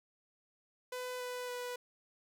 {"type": "tone with pitch steps", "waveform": "sawtooth", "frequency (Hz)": [501, 496.7, 492.4], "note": ["B4", "B4", "B4"], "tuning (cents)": [25, 10, -5], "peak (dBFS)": -35, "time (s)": [0.92, 1.76], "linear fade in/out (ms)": 5, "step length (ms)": 280, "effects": []}